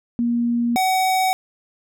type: tone pair in turn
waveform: sine / square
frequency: 237 / 752.4 Hz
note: A#3 / F#5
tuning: +29 / +29 cents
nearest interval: octave + minor sixth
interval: 2000 cents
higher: second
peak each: -17 / -17 dBFS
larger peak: neither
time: 0.19-0.76 / 0.76-1.33 s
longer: neither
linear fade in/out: 0 ms
effects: none